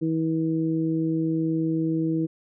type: harmonic tone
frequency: 161.1 Hz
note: E3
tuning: 39 cents flat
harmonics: 1 / 2 / 3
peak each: -27 / -23 / -35 dBFS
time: 0.01-2.27 s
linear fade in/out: 20 ms
effects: none